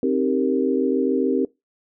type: chord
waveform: sine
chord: C minor seventh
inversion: none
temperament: equal with one note detuned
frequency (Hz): 264.2 / 311.1 / 392 / 466.2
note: C4 / Eb4 / G4 / Bb4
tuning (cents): +17 / 0 / 0 / 0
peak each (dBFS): -21 / -26 / -23 / -24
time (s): 0.03-1.45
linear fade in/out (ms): 2
effects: noise-tail reverb RT60 0.2 s tail -22 dB re dry